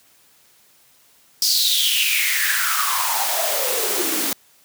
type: noise with high-pass filter sweep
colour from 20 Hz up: white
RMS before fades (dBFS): -20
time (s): 1.42-4.33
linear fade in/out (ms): 2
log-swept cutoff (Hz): 5000 to 260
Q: 7.1
effects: white hiss -55 dBFS RMS until 4.64 s + high-pass 60 Hz 12 dB/octave